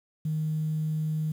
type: tone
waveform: sine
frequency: 155.56 Hz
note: D#3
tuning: in tune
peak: -25 dBFS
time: 0.25-1.32 s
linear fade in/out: 5 ms
effects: tanh soft clip ceiling -21 dBFS + 9-bit